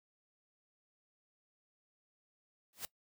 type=noise with exponential growth; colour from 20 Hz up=white; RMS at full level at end=-37 dBFS; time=2.73-2.85 s; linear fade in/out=0 ms; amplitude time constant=26 ms; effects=noise-tail reverb RT60 0.1 s tail -20 dB re dry + high-pass 60 Hz 12 dB/octave